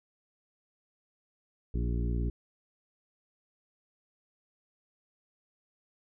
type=harmonic tone with a mistuned harmonic; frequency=59 Hz; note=A#1; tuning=22 cents sharp; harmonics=1 / 2 / 3 / 4 / 5 / 6 / 7; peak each=-29 / -35 / -39 / -41 / -43 / -45 / -46 dBFS; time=1.74-2.3 s; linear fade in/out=5 ms; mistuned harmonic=6; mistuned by=-24 cents; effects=none